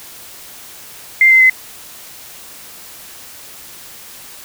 sine tone with pitch steps, 2093 / 2069 / 2045 Hz, C7 / C7 / C7, 0 / -20 / -40 cents, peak -5 dBFS, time 1.21-1.498 s, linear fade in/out 2 ms, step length 96 ms, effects white hiss -36 dBFS RMS until 4.44 s

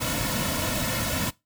pink noise with comb filter, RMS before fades -27 dBFS, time 0-1.31 s, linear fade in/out 20 ms, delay 2.5 ms, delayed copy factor -0.75, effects noise-tail reverb RT60 0.2 s tail -20 dB re dry

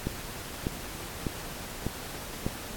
click train, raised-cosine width 3 ms, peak -15 dBFS, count 5, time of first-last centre 0.07-2.465 s, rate 1.67 Hz, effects pink hiss -40 dBFS RMS until 2.76 s + AAC 64 kbps

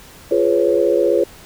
sine chord, C# dominant seventh, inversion first, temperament just, 346.5 / 415.8 / 498.9 / 554.4 Hz, E#4 / G#4 / B4 / C#5, -14 / +2 / +17 / 0 cents, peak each -18 dBFS, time 0.31-1.24 s, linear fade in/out 5 ms, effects pink hiss -42 dBFS RMS until 1.45 s

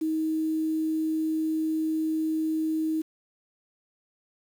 sine tone with quantisation, 316 Hz, D#4, 27 cents sharp, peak -24 dBFS, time 0.01-3.02 s, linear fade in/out 10 ms, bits 8, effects none

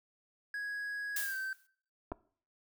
triangle tone with pitch glide, 1661.2 to 1550 Hz, G#6 to G6, 0 to -20 cents, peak -34 dBFS, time 0.54-1.53 s, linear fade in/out 2 ms, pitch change -120 cents, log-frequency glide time 1.2-1.36 s
blue noise with exponential decay, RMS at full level -34 dBFS, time 1.16-1.67 s, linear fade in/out 5 ms, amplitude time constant 110 ms
clicks, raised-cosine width 1 ms, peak -25 dBFS, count 2, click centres 2.118 / 2.121 s
effects noise-tail reverb RT60 0.5 s tail -20 dB re dry

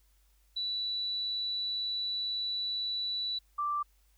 sine tone pair in turn, 3951 / 1174.6 Hz, B7 / D6, 0 / 0 cents, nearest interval octave + major sixth, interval 2100 cents, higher first, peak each -31 / -29 dBFS, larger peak second, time 0.56-3.39 / 3.58-3.83 s, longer first, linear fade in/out 10 ms, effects added 50 Hz sine -64 dBFS peak until 4.17 s + white hiss -72 dBFS RMS until 4.17 s

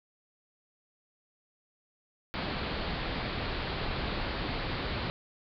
pink low-pass noise, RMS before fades -34 dBFS, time 2.34-5.1 s, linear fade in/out 0 ms, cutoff 4700 Hz, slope 96 dB/octave, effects none

